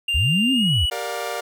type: tone with pitch glide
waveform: triangle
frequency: 2794 to 2938 Hz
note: F7 to F#7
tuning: 0 to -13 cents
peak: -18 dBFS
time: 0.08-0.9 s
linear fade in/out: 5 ms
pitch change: +87 cents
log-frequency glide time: 0.49-0.74 s
type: linear two-way sweep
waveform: sine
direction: up then down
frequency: 58.27 to 273.6 to 58.27 Hz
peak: -18 dBFS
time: 0.14-0.86 s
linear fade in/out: 10 ms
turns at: 0.52 s
type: chord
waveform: sawtooth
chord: G minor seventh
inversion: none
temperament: equal with one note detuned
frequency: 392 / 466.2 / 587.3 / 711.1 Hz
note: G4 / Bb4 / D5 / F5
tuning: 0 / 0 / 0 / +31 cents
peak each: -31 / -27 / -27 / -26 dBFS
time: 0.91-1.41 s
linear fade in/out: 10 ms
effects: none